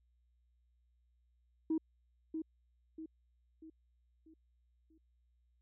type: tone with echo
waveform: sine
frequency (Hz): 318.9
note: D#4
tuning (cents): +43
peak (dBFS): -29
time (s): 1.7-1.78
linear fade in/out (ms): 5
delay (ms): 640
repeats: 5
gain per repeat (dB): -7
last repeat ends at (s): 4.98
effects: tanh soft clip ceiling -27 dBFS + added 60 Hz sine -70 dBFS peak until 5.61 s